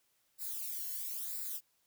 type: noise with flanger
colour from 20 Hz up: violet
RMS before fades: -40 dBFS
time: 0.38-1.61 s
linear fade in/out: 50 ms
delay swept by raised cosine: 0.32 to 0.83 ms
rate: 1 Hz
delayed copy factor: -0.8
effects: white hiss -75 dBFS RMS until 1.86 s